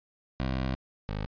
15% pulse tone pair in turn, 65.1 / 51.67 Hz, C2 / G#1, -8 / -8 cents, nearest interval major third, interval 400 cents, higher first, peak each -22 / -25 dBFS, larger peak first, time 0.4-0.75 / 1.09-1.26 s, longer first, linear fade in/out 0 ms, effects resampled to 11025 Hz

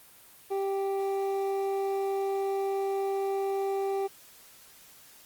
triangle tone pair together, 391.9 / 783 Hz, G4 / G5, 0 / -2 cents, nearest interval octave, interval 1198 cents, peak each -26 / -32 dBFS, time 0.5-4.08 s, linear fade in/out 20 ms, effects white hiss -54 dBFS RMS until 5.25 s + Opus 32 kbps

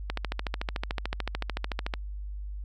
click train, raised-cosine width 0.3 ms, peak -14 dBFS, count 26, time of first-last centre 0.1-1.938 s, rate 13.6 Hz, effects added 50 Hz sine -34 dBFS peak until 2.64 s

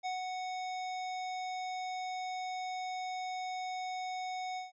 square tone with ADSR envelope, 740 Hz, F#5, in tune, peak -34 dBFS, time 0.03-4.72 s, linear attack 28 ms, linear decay 150 ms, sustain -3 dB, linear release 150 ms, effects resampled to 16000 Hz

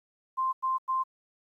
sine tone bursts, 1046.5 Hz, C6, in tune, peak -25 dBFS, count 3, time 0.37-1.038 s, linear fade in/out 20 ms, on 160 ms, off 94 ms, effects 11-bit

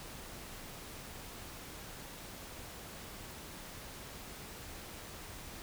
silence, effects pink hiss -48 dBFS RMS until 5.62 s

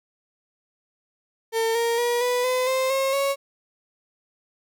35% pulse tone with pitch steps, 452.2 / 465.5 / 479.1 / 493.1 / 507.6 / 522.5 / 537.8 / 553.5 Hz, A4 / A#4 / A#4 / B4 / B4 / C5 / C5 / C#5, +47 / -2 / +47 / -3 / +47 / -2 / +47 / -3 cents, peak -19 dBFS, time 1.52-3.36 s, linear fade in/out 50 ms, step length 230 ms, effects none

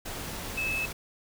sine tone in noise, 2603 Hz, E7, 22 cents flat, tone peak -28 dBFS, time 0.57-0.86 s, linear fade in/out 10 ms, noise pink, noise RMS -37 dBFS, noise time 0.05-0.93 s, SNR +6 dB, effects none

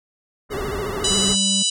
pink low-pass noise, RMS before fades -29 dBFS, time 0.49-1.37 s, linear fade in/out 50 ms, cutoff 1800 Hz, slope 48 dB/octave
square tone with vibrato, 402.4 Hz, G4, 45 cents sharp, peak -27 dBFS, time 0.5-1.34 s, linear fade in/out 20 ms, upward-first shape sine, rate 14 Hz, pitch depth 110 cents each way
harmonic tone, 987.8 Hz, B5, in tune, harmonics 3 / 4 / 5 / 6 / 7 / 8 / 9, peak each -23 / -23 / -28 / -29 / -25 / -29 / -26 dBFS, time 1.04-1.7 s, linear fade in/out 5 ms
triangle tone, 194.4 Hz, G3, 14 cents flat, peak -21 dBFS, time 1.1-1.63 s, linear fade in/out 10 ms
effects none

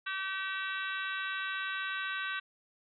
harmonic tone with a mistuned harmonic, 383.7 Hz, G4, 37 cents flat, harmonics 3 / 4 / 5 / 6 / 7 / 8 / 9 / 10, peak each -41 / -36 / -43 / -49 / -42 / -51 / -48 / -45 dBFS, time 0.06-2.4 s, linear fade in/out 10 ms, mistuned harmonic 9, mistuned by -32 cents, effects none

